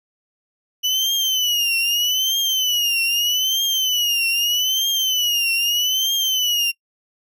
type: tone with vibrato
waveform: 35% pulse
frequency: 2962 Hz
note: F#7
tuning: 1 cent sharp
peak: -15 dBFS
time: 0.83-6.72 s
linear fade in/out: 20 ms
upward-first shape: triangle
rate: 0.8 Hz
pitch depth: 150 cents each way
effects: noise-tail reverb RT60 0.1 s tail -24 dB re dry